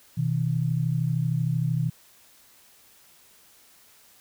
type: tone pair together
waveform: sine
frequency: 126.4 / 159.43 Hz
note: B2 / D#3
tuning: +41 / +43 cents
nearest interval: major third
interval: 402 cents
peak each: -25 dBFS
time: 0.17-1.9 s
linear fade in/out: 10 ms
effects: white hiss -56 dBFS RMS until 4.2 s